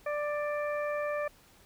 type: harmonic tone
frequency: 590 Hz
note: D5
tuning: 8 cents sharp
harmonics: 1 / 2 / 3 / 4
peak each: -31 / -38 / -40 / -44 dBFS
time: 0.06-1.28 s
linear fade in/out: 5 ms
effects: pink hiss -60 dBFS RMS until 1.65 s